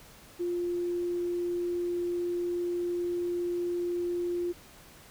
sine tone, 350.2 Hz, F4, 5 cents sharp, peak -28 dBFS, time 0.39-4.53 s, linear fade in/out 20 ms, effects pink hiss -53 dBFS RMS until 5.1 s

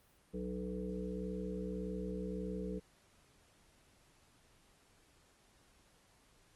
harmonic tone with a mistuned harmonic, 61.74 Hz, B1, in tune, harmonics 1 / 3 / 5 / 7 / 8, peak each -46 / -41 / -47 / -44 / -47 dBFS, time 0.33-2.8 s, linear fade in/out 20 ms, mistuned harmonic 5, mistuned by -26 cents, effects pink hiss -68 dBFS RMS until 6.55 s + Opus 32 kbps

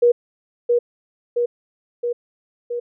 sine tone with echo, 479.7 Hz, A#4, 50 cents sharp, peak -10 dBFS, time 0.02-0.12 s, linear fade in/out 10 ms, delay 670 ms, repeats 4, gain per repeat -3 dB, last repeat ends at 2.8 s, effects none

